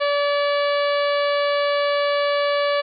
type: harmonic tone with a mistuned harmonic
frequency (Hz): 575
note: D5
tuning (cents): -37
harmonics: 1 / 2 / 3 / 4 / 5 / 6 / 7 / 8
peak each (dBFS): -19 / -25 / -29 / -31 / -33 / -35 / -36 / -37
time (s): 0-2.82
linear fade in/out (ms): 20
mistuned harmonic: 8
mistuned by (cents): -24
effects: none